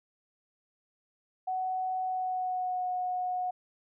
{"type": "tone with pitch glide", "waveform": "sine", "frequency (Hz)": [746, 729.8], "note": ["F#5", "F#5"], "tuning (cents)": [14, -24], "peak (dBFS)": -29, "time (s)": [1.47, 3.51], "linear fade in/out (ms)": 10, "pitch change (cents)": -38, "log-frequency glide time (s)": [2.02, 2.89], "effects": []}